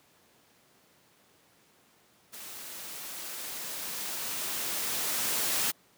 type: noise with level ramp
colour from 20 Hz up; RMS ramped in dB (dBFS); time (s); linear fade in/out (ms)
white; -44 to -28; 2.32-5.72; 20
effects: pink hiss -63 dBFS RMS until 5.97 s + high-pass 150 Hz 12 dB/octave